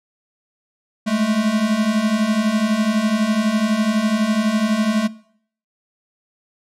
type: beating tone pair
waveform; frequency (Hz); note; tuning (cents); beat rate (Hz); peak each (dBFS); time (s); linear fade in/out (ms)
square; 207.7 / 219.7; G#3 / A3; 0 / -2; 12; -22 / -19; 1.06-5.08; 20
effects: noise-tail reverb RT60 0.6 s tail -20 dB re dry + low-pass 9000 Hz 12 dB/octave